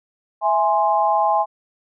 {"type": "chord", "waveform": "sine", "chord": "E augmented", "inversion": "none", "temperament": "equal", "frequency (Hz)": [659.3, 830.6, 1046.5], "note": ["E5", "G#5", "B#5"], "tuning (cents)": [0, 0, 0], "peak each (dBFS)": [-21, -17, -21], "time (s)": [0.41, 1.46], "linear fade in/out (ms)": 50, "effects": []}